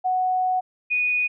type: tone pair in turn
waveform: sine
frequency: 740 / 2473 Hz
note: F#5 / D#7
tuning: 0 / -11 cents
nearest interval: octave + major sixth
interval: 2089 cents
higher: second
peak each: -19 dBFS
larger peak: neither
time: 0.04-0.61 / 0.9-1.28 s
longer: first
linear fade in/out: 20 ms
effects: none